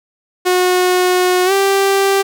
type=tone with pitch glide; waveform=sawtooth; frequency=363.7 to 392.1 Hz; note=F#4 to G4; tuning=-30 to 0 cents; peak=-7 dBFS; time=0.45-2.23 s; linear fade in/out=20 ms; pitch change=+130 cents; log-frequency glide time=1.45-1.52 s; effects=none